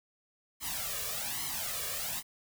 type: noise with flanger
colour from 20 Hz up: white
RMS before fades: -36 dBFS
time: 0.6-2.23 s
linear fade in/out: 50 ms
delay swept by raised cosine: 0.97 to 1.77 ms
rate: 1.2 Hz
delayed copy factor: +0.85
effects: none